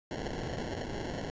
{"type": "noise with sample-and-hold", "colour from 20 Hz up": "violet", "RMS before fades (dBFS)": -37, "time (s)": [0.11, 1.3], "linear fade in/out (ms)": 0, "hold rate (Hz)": 1225, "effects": ["resampled to 16000 Hz"]}